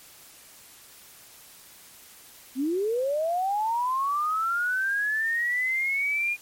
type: linear sweep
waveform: sine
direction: up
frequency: 246.8 to 2439 Hz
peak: -23 dBFS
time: 2.55-6.37 s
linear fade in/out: 50 ms
effects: white hiss -50 dBFS RMS until 6.41 s + MP3 64 kbps